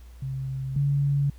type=tone pair in turn; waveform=sine; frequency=133.3 / 141.46 Hz; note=C3 / C#3; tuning=+33 / +35 cents; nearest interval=minor second; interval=102 cents; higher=second; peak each=-28 / -20 dBFS; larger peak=second; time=0.22-0.76 / 0.76-1.3 s; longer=neither; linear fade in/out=5 ms; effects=added 60 Hz sine -43 dBFS peak until 1.38 s + pink hiss -59 dBFS RMS until 1.38 s